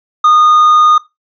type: tone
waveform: triangle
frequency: 1228 Hz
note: D#6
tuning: 23 cents flat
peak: -3 dBFS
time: 0.24-0.98 s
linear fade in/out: 5 ms
effects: noise-tail reverb RT60 0.2 s tail -17 dB re dry + resampled to 16000 Hz